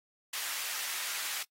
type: high-pass noise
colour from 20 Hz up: pink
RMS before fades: -37 dBFS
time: 0.33-1.43 s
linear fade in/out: 5 ms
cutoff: 1600 Hz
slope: 12 dB/octave
effects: noise-tail reverb RT60 0.1 s tail -21 dB re dry + AAC 48 kbps